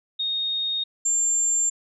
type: tone pair in turn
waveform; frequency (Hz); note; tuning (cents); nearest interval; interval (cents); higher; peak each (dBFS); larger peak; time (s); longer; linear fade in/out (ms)
sine; 3710 / 7324; A#7 / A#8; -9 / -32; octave; 1177; second; -23 / -19; second; 0.19-0.84 / 1.05-1.7; neither; 10
effects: none